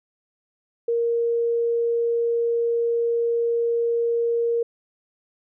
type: tone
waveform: sine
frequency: 467.4 Hz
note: A#4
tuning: 5 cents sharp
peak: -19 dBFS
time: 0.88-4.63 s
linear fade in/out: 5 ms
effects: none